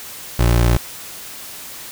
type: tone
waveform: 25% pulse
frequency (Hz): 58.9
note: A#1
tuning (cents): +19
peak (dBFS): -8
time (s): 0.39-0.77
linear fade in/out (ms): 5
effects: white hiss -34 dBFS RMS until 1.91 s